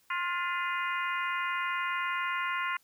harmonic tone with a mistuned harmonic, 353 Hz, F4, 19 cents sharp, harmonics 3 / 4 / 5 / 6 / 7 / 8, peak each -33 / -35 / -39 / -36 / -41 / -44 dBFS, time 0.1-2.77 s, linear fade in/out 5 ms, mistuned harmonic 6, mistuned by -55 cents, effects white hiss -67 dBFS RMS until 2.83 s

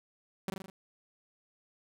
sawtooth tone with echo, 191 Hz, G3, 45 cents flat, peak -28 dBFS, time 0.48-0.5 s, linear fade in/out 2 ms, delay 40 ms, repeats 5, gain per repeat -3 dB, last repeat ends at 0.7 s, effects none

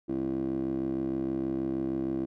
15% pulse tone with band-pass filter, 66.4 Hz, C2, 26 cents sharp, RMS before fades -31 dBFS, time 0.08-2.26 s, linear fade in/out 20 ms, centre 340 Hz, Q 5.7, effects none

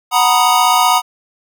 square chord, B major seventh, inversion second, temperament equal, 740 / 932.3 / 987.8 / 1244.5 Hz, F#5 / A#5 / B5 / D#6, 0 / 0 / 0 / 0 cents, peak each -16 dBFS, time 0.11-1.02 s, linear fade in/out 50 ms, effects none

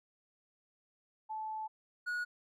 sine / triangle tone pair in turn, 870 / 1454.6 Hz, A5 / F#6, -20 / -30 cents, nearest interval major sixth, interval 890 cents, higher second, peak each -37 / -32 dBFS, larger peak second, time 1.29-1.68 / 2.06-2.25 s, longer first, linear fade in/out 20 ms, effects none

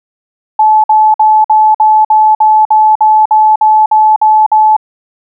sine tone bursts, 863 Hz, A5, 34 cents flat, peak -3 dBFS, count 14, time 0.59-4.766 s, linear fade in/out 5 ms, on 250 ms, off 52 ms, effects none

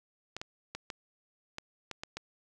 clicks, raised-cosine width 0.2 ms, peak -21 dBFS, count 8, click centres 0.366 / 0.415 / 0.75 / 0.902 / 1.584 / 1.913 / 2.035 / 2.17 s, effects none

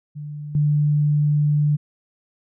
sine tone with level steps, 148.1 Hz, D3, 15 cents sharp, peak -29 / -15 dBFS, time 0.15-1.77 s, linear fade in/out 20 ms, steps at 0.55 s, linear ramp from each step 2 ms, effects none

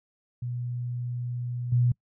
sine tone with level steps, 122.1 Hz, B2, 19 cents flat, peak -29 / -19 dBFS, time 0.42-1.92 s, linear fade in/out 5 ms, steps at 1.72 s, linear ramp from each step 5 ms, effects noise-tail reverb RT60 0.1 s tail -26 dB re dry

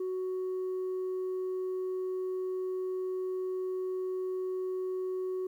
sine tone, 371.5 Hz, F#4, 7 cents sharp, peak -29 dBFS, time 0-5.47 s, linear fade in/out 5 ms, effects tanh soft clip ceiling -30 dBFS + 11-bit

